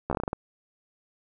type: slowing click train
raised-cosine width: 1 ms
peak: -14 dBFS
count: 9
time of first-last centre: 0.1-0.331 s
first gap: 13 ms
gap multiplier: 1.22
effects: none